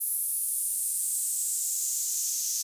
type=noise with high-pass filter sweep; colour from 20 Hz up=white; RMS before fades=-29 dBFS; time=0-2.63 s; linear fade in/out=20 ms; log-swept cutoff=11000 to 6000 Hz; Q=3.9; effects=resampled to 32000 Hz